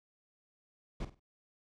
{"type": "noise with echo", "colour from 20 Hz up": "brown", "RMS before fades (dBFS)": -37, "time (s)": [1, 1.05], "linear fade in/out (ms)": 5, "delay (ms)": 49, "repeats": 3, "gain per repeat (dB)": -12, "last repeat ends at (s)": 1.197, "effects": ["low-pass 6000 Hz 12 dB/octave"]}